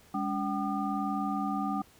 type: tone cluster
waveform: sine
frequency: 203.3 / 284.3 / 768 / 1211 Hz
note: G#3 / C#4 / G5 / D#6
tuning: -37 / +44 / -36 / -47 cents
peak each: -33 / -34 / -34 / -36 dBFS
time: 0.14-1.82 s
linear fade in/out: 5 ms
effects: pink hiss -59 dBFS RMS until 1.99 s